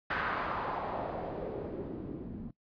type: noise with low-pass filter sweep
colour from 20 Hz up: white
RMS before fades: -37 dBFS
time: 0.1-2.51 s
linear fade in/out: 5 ms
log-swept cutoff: 1600 to 210 Hz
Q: 2.2
effects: noise-tail reverb RT60 0.1 s tail -20 dB re dry + resampled to 11025 Hz